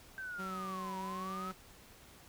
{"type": "linear two-way sweep", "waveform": "sine", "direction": "down then up", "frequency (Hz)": [1568, 942, 1309], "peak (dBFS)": -40, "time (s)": [0.18, 1.51], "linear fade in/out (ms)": 0, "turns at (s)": 0.98}
{"type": "tone", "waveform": "sawtooth", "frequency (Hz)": 188.4, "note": "F#3", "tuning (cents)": 32, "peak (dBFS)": -38, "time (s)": [0.38, 1.53], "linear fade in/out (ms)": 20}
{"effects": ["pink hiss -58 dBFS RMS until 2.28 s"]}